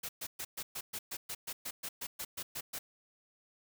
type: noise bursts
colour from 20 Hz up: white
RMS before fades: -40 dBFS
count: 16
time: 0.03-2.79 s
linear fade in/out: 10 ms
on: 60 ms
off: 120 ms
effects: none